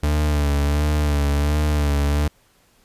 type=tone with vibrato; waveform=40% pulse; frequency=73.42 Hz; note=D2; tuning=in tune; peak=-16 dBFS; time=0.03-2.28 s; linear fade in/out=5 ms; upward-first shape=sine; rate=1.4 Hz; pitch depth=43 cents each way; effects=pink hiss -58 dBFS RMS until 2.84 s + resampled to 32000 Hz